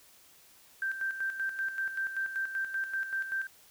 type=tone with tremolo; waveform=sine; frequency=1568 Hz; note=G6; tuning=in tune; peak=-29 dBFS; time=0.82-3.47 s; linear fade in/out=2 ms; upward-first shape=square; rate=5.2 Hz; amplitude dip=60%; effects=white hiss -59 dBFS RMS until 3.7 s